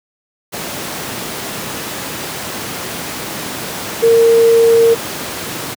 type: tone in noise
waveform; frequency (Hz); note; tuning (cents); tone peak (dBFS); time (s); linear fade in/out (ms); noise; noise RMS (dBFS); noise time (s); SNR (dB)
sine; 460; A#4; -23; -6; 4.02-4.95; 20; pink; -23; 0.52-5.75; +14
effects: high-pass 150 Hz 12 dB/octave